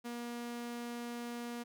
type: tone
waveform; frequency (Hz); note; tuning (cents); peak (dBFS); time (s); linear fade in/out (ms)
sawtooth; 238.4; A#3; +39; -36; 0.04-1.64; 20
effects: none